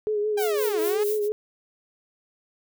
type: tone with vibrato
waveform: sine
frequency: 421 Hz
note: G#4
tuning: 24 cents sharp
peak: -22 dBFS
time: 0.07-1.32 s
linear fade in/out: 0 ms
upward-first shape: sine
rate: 5.8 Hz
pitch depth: 37 cents each way
type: linear two-way sweep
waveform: sawtooth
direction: down then up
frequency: 808 to 314.7 to 432.3 Hz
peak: -25 dBFS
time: 0.37-1.04 s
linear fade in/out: 10 ms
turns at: 0.8 s
type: noise with tremolo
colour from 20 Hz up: violet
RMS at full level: -31 dBFS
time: 0.37-1.29 s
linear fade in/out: 50 ms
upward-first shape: triangle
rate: 4.5 Hz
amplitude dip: 95%
effects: none